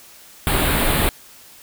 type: band-stop noise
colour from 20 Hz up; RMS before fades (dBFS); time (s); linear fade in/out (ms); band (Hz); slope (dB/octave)
pink; -18; 0.47-1.09; 0; 4200 to 8400; 48
effects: white hiss -45 dBFS RMS until 1.62 s